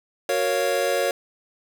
square chord, Gb major seventh, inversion none, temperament equal, 370 / 466.2 / 554.4 / 698.5 Hz, Gb4 / Bb4 / Db5 / F5, 0 / 0 / 0 / 0 cents, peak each -30 / -27 / -24 / -29 dBFS, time 0.29-1.11 s, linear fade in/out 2 ms, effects none

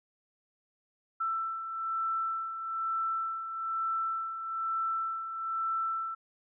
sine beating tone pair, 1331 / 1332.1 Hz, E6 / E6, +16 / +18 cents, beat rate 1.1 Hz, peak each -39 / -31 dBFS, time 1.2-6.15 s, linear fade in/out 10 ms, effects none

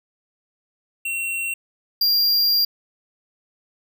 square tone pair in turn, 2729 / 4775 Hz, F7 / D8, -41 / +28 cents, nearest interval minor seventh, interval 969 cents, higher second, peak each -24 / -16 dBFS, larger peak second, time 1.05-1.54 / 2.01-2.65 s, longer second, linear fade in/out 5 ms, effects none

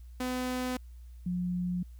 sawtooth / sine tone pair in turn, 252.7 / 178.69 Hz, B3 / F3, +40 / +40 cents, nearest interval tritone, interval 600 cents, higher first, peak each -27 / -29 dBFS, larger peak first, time 0.2-0.77 / 1.26-1.83 s, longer neither, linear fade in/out 5 ms, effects added 60 Hz sine -45 dBFS peak until 1.99 s + white hiss -70 dBFS RMS until 1.99 s

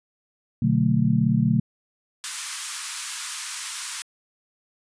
sine chord, B minor seventh, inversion none, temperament just, 123.47 / 148.16 / 185.21 / 222.2 Hz, B2 / D3 / F#3 / A3, 0 / +16 / +2 / +17 cents, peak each -23 / -23 / -24 / -22 dBFS, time 0.62-1.6 s, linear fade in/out 5 ms
white high-pass noise, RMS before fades -30 dBFS, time 2.24-4.02 s, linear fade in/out 0 ms, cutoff 980 Hz, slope 48 dB/octave
effects resampled to 22050 Hz

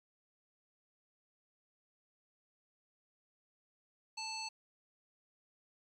harmonic tone, 880 Hz, A5, in tune, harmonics 1 / 3 / 5 / 7 / 9, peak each -45 / -46 / -43 / -50 / -52 dBFS, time 4.17-4.49 s, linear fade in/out 10 ms, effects 12-bit

